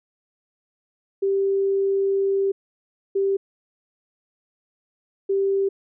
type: tone bursts at uneven times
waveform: sine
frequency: 392 Hz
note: G4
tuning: in tune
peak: -18 dBFS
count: 3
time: 1.22-2.52 / 3.15-3.37 / 5.29-5.69 s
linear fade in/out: 10 ms
effects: none